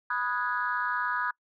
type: chord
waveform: sine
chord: G# minor seventh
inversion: first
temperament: equal with one note detuned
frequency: 987.8 / 1244.5 / 1465.5 / 1661.2 Hz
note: B5 / D#6 / F#6 / G#6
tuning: 0 / 0 / -17 / 0 cents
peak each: -32 dBFS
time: 0.1-1.31 s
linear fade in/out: 5 ms
effects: noise-tail reverb RT60 0.1 s tail -25 dB re dry + tanh soft clip ceiling -17 dBFS